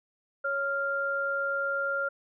sine tone pair together, 554.4 / 1394.2 Hz, C#5 / F6, 0 / -3 cents, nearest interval octave + major third, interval 1597 cents, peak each -32 / -28 dBFS, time 0.44-2.09 s, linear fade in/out 10 ms, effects none

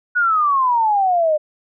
sine exponential sweep, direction down, 1480 to 596 Hz, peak -13 dBFS, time 0.15-1.38 s, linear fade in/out 20 ms, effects none

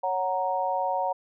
sine chord, F# major, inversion second, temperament equal, 554.4 / 740 / 932.3 Hz, C#5 / F#5 / A#5, 0 / 0 / 0 cents, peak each -30 / -28 / -28 dBFS, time 0.03-1.13 s, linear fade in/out 10 ms, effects none

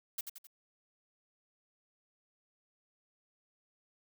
blue noise with echo, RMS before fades -37 dBFS, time 0.18-0.21 s, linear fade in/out 5 ms, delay 87 ms, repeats 3, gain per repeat -6 dB, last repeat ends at 0.471 s, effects none

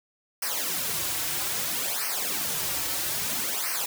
white noise with flanger, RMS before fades -29 dBFS, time 0.42-3.86 s, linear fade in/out 5 ms, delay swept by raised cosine 0.27 to 4.97 ms, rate 0.61 Hz, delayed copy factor -0.9, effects none

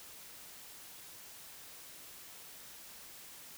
silence, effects white hiss -52 dBFS RMS until 3.57 s

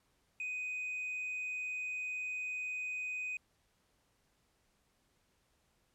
triangle tone with tanh clipping, 2499 Hz, D#7, 7 cents sharp, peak -37 dBFS, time 0.4-3.37 s, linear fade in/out 2 ms, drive 6 dB, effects pink hiss -75 dBFS RMS until 5.94 s + low-pass 12000 Hz 12 dB/octave

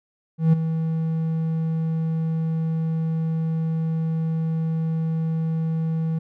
triangle tone with ADSR envelope, 161.5 Hz, E3, 35 cents flat, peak -9 dBFS, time 0.38-6.19 s, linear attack 150 ms, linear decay 12 ms, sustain -10 dB, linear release 9 ms, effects none

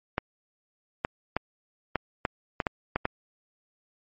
clicks, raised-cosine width 0.5 ms, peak -10 dBFS, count 9, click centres 0.181 / 1.049 / 1.366 / 1.957 / 2.252 / 2.602 / 2.668 / 2.96 / 3.054 s, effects MP3 32 kbps

